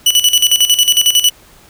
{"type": "tone with tremolo", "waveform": "sawtooth", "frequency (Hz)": 2960, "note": "F#7", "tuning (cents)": 0, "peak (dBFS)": -3, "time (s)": [0.06, 1.3], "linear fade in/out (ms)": 5, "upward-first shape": "square", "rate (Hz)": 11, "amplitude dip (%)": 75, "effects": ["pink hiss -44 dBFS RMS until 1.69 s"]}